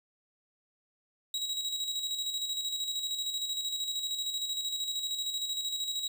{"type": "tone with tremolo", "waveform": "35% pulse", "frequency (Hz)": 3844, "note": "B7", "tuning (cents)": -48, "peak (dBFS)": -28, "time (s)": [1.34, 6.08], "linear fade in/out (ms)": 2, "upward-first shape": "square", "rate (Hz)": 13, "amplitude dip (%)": 45, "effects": []}